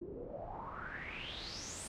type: noise with low-pass filter sweep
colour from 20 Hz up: pink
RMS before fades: -45 dBFS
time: 0.01-1.88 s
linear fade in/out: 10 ms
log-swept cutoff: 330 to 9100 Hz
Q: 7.2
effects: none